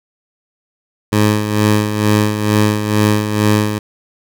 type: tone with tremolo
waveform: 15% pulse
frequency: 105.7 Hz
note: G#2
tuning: 31 cents sharp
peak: -3 dBFS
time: 1.12-3.79 s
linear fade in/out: 10 ms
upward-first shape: sine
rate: 2.2 Hz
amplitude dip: 60%
effects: none